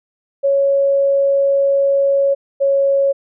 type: tone pair in turn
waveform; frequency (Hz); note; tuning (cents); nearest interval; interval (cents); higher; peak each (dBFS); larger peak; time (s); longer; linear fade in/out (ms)
sine; 554.4 / 552.3; C#5 / C#5; 0 / -6; unison; 6; first; -11; neither; 0.43-2.35 / 2.6-3.13; first; 20
effects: none